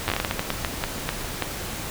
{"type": "slowing click train", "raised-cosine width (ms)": 0.3, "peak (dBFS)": -7, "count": 15, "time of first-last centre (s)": [0.08, 1.423], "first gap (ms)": 9, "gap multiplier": 1.32, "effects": ["pink hiss -32 dBFS RMS until 1.9 s"]}